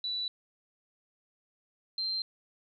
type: tone pair in turn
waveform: sine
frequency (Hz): 3955 / 4145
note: B7 / C8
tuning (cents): +2 / -17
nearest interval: minor second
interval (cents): 81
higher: second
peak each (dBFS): -31 / -30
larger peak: second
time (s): 0.04-0.28 / 1.98-2.22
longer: neither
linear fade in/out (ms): 2
effects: none